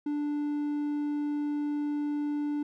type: tone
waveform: triangle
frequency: 293.7 Hz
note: D4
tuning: in tune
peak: -26 dBFS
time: 0.06-2.63 s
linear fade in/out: 5 ms
effects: none